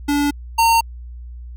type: tone pair in turn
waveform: square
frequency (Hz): 288.5 / 915.9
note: D4 / A#5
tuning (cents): -31 / -31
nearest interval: octave + minor sixth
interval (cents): 2000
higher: second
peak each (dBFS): -16 / -12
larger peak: second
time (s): 0.08-0.31 / 0.58-0.81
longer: neither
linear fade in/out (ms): 10
effects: added 60 Hz sine -31 dBFS peak until 1.56 s